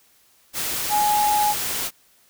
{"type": "tone in noise", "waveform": "sine", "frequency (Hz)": 836, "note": "G#5", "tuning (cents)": 11, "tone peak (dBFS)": -17, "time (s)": [0.89, 1.55], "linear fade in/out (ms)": 50, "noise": "white", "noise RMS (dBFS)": -26, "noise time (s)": [0.53, 1.91], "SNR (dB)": 6, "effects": ["white hiss -58 dBFS RMS until 2.29 s"]}